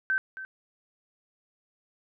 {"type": "tone with echo", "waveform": "sine", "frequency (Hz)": 1544, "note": "G6", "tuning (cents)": -27, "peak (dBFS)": -23, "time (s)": [0.1, 0.18], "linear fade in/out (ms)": 0, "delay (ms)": 270, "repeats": 1, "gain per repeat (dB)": -13, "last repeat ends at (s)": 0.45, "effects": []}